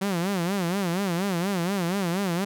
sawtooth tone with vibrato, 184.3 Hz, F#3, 7 cents flat, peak -20 dBFS, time 0.01-2.45 s, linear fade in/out 10 ms, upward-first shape sine, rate 4.2 Hz, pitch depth 170 cents each way, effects none

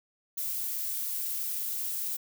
violet noise, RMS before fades -33 dBFS, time 0.37-2.17 s, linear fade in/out 10 ms, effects none

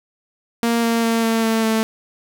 sawtooth tone with pitch steps, 232.9 / 230.6 / 228.4 / 226.1 / 223.9 / 221.7 Hz, A#3 / A#3 / A#3 / A3 / A3 / A3, -1 / -19 / -35 / +47 / +30 / +13 cents, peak -12 dBFS, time 0.63-1.83 s, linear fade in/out 0 ms, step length 200 ms, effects none

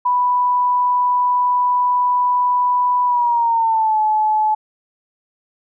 sine tone with pitch glide, 987.8 to 859.9 Hz, B5 to A5, 0 to -40 cents, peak -13 dBFS, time 0.05-4.55 s, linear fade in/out 10 ms, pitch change -240 cents, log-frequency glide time 3.05-3.99 s, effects none

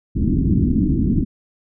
white low-pass noise, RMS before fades -17 dBFS, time 0.15-1.25 s, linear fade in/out 20 ms, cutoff 300 Hz, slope 48 dB/octave, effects none

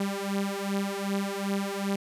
sawtooth beating tone pair, 196.7 / 199.3 Hz, G3 / G3, +6 / +29 cents, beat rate 2.6 Hz, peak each -27 dBFS, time 0-1.96 s, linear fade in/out 5 ms, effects resampled to 32000 Hz

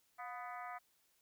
harmonic tone with a mistuned harmonic, 248.9 Hz, B3, 14 cents sharp, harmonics 3 / 4 / 5 / 6 / 7 / 8 / 9, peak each -47 / -52 / -49 / -57 / -58 / -54 / -60 dBFS, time 0.18-0.79 s, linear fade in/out 20 ms, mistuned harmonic 3, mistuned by -64 cents, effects white hiss -75 dBFS RMS until 1.21 s

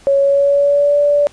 sine tone with pitch glide, 554.4 to 580.3 Hz, C#5 to D5, 0 to -21 cents, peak -9 dBFS, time 0.07-1.27 s, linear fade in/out 0 ms, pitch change +79 cents, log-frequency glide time 0.17-0.98 s, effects pink hiss -45 dBFS RMS until 1.32 s + resampled to 22050 Hz

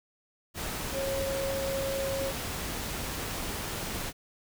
sine tone in noise, 544 Hz, C#5, 33 cents flat, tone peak -30 dBFS, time 0.92-2.33 s, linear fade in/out 50 ms, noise pink, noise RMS -35 dBFS, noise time 0.54-4.13 s, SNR +2 dB, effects none

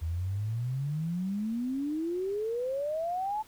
sine exponential sweep, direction up, 78 to 880 Hz, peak -29 dBFS, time 0.01-3.43 s, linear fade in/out 20 ms, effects pink hiss -57 dBFS RMS until 3.47 s

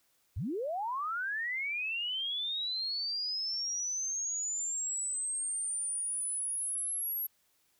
sine linear sweep, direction up, 61.74 to 11650 Hz, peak -32 dBFS, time 0.36-7.27 s, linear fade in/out 10 ms, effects white hiss -72 dBFS RMS until 7.79 s

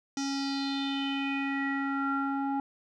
square tone with low-pass filter sweep, 275.4 Hz, C#4, 11 cents flat, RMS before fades -31 dBFS, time 0.17-2.6 s, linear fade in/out 2 ms, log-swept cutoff 5900 to 970 Hz, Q 5.5, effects none

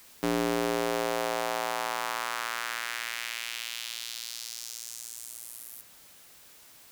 square tone with high-pass filter sweep, 58.27 Hz, A#1, in tune, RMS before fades -33 dBFS, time 0.23-5.81 s, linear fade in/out 0 ms, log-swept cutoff 280 to 12000 Hz, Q 1.6, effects white hiss -54 dBFS RMS until 6.91 s

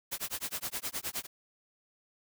white noise with tremolo, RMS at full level -34 dBFS, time 0.11-1.27 s, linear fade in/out 20 ms, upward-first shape sine, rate 9.6 Hz, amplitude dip 100%, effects none

